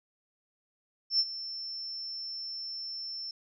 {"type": "tone with ADSR envelope", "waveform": "sine", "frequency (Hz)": 5360, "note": "E8", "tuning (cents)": 28, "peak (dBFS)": -21, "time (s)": [1.1, 3.31], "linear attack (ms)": 93, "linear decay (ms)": 48, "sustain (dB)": -15, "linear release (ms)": 3, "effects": []}